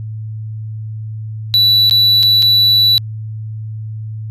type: tone with dropouts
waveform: triangle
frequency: 3951 Hz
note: B7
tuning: in tune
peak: -6 dBFS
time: 1.54-2.98 s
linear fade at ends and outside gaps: 0 ms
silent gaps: 1.897-1.91 / 2.228-2.232 / 2.422-2.426 s
effects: added 109 Hz sine -22 dBFS peak until 4.3 s + resampled to 32000 Hz